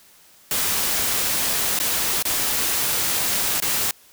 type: noise with dropouts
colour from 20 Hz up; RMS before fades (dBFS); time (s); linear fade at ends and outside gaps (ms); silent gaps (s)
white; -22; 0.51-3.91; 2; 1.79-1.799 / 2.226-2.252 / 3.602-3.622
effects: white hiss -52 dBFS RMS until 4.12 s

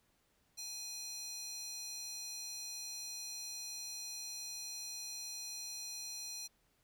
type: tone with high-pass filter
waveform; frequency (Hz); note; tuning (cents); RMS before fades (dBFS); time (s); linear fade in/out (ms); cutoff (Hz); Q
square; 830.6; G#5; 0; -45; 0.57-6.48; 20; 5000; 3.5
effects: pink hiss -75 dBFS RMS until 6.83 s

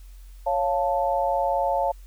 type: chord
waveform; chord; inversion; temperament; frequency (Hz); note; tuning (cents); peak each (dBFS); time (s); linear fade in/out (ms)
sine; Db augmented; none; equal; 554.4 / 698.5 / 880; Db5 / F5 / A5; 0 / 0 / 0; -25; 0.46-1.92; 10
effects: added 45 Hz sine -41 dBFS peak until 2.06 s + white hiss -59 dBFS RMS until 2.06 s

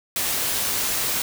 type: noise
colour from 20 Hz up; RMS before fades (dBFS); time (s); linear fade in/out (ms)
white; -24; 0.16-1.22; 2
effects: none

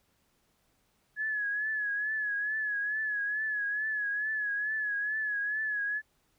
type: tone with vibrato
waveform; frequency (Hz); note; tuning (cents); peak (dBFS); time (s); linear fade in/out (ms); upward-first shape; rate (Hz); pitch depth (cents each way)
sine; 1696; G#6; +36; -29; 1.16-6.02; 50; triangle; 2.3; 65
effects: pink hiss -72 dBFS RMS until 6.38 s

